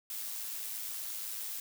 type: noise with amplitude modulation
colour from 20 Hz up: blue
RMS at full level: -38 dBFS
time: 0.1-1.6 s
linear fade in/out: 2 ms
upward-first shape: sine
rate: 108 Hz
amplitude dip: 35%
effects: none